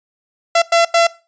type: tone bursts at uneven times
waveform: sawtooth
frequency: 676 Hz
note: E5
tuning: 43 cents sharp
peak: -6 dBFS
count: 3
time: 0.55-0.62 / 0.72-0.85 / 0.94-1.07 s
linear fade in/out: 5 ms
effects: noise-tail reverb RT60 0.3 s tail -19 dB re dry + resampled to 16000 Hz